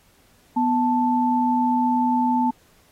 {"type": "tone pair together", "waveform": "sine", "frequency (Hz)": [246.9, 880], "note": ["B3", "A5"], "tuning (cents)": [0, 0], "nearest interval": "octave + minor seventh", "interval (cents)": 2200, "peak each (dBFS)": -20, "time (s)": [0.56, 2.51], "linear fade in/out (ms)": 10, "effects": ["pink hiss -58 dBFS RMS until 2.91 s", "AAC 48 kbps"]}